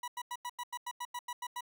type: tone bursts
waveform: 40% pulse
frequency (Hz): 975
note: B5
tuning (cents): -23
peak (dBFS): -36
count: 12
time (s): 0.03-1.608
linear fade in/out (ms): 5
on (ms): 49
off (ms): 90
effects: none